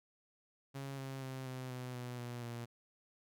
sawtooth tone with pitch steps, 137.1 / 134.28 / 131.52 / 128.81 / 126.16 / 123.56 / 121.02 / 118.53 Hz, C#3 / C3 / C3 / C3 / B2 / B2 / B2 / A#2, -19 / +45 / +9 / -27 / +37 / +1 / -35 / +29 cents, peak -38 dBFS, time 0.74-2.66 s, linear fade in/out 20 ms, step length 240 ms, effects none

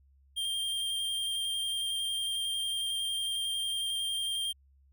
square tone with vibrato, 3188 Hz, G7, 28 cents sharp, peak -31 dBFS, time 0.36-4.53 s, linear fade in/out 20 ms, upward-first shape square, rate 11 Hz, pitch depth 9 cents each way, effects added 68 Hz sine -60 dBFS peak until 4.92 s

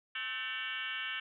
sine tone with frequency modulation, 2261 Hz, C#7, 34 cents sharp, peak -35 dBFS, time 0.15-1.2 s, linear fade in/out 5 ms, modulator 239 Hz, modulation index 3.7, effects none

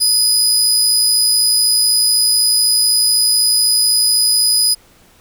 25% pulse tone, 4978 Hz, D#8, in tune, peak -6 dBFS, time 0-4.75 s, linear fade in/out 20 ms, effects pink hiss -49 dBFS RMS until 5.2 s

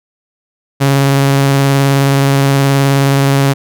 sawtooth tone with vibrato, 138.1 Hz, C#3, 6 cents flat, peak -4 dBFS, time 0.8-3.54 s, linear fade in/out 20 ms, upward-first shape sine, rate 19 Hz, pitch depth 16 cents each way, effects none

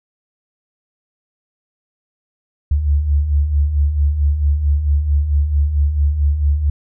sine beating tone pair, 69.2 / 73.7 Hz, C#2 / D2, -2 / +7 cents, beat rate 4.5 Hz, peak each -21 / -13 dBFS, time 2.71-6.7 s, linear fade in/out 5 ms, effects none

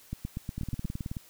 two click trains, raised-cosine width 5 ms, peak -21 / -22 dBFS, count 7 / 12, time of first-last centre 0.13-0.853 / 0.58-1.168 s, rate 8.3 / 18.7 Hz, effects white hiss -56 dBFS RMS until 1.29 s

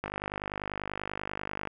click train, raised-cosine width 0.5 ms, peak -18 dBFS, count 83, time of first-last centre 0.04-1.673 s, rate 50.2 Hz, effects none

